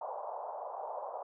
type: band-pass noise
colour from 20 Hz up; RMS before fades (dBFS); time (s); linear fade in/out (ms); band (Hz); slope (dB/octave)
pink; -41; 0.01-1.23; 5; 540 to 1000; 48
effects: none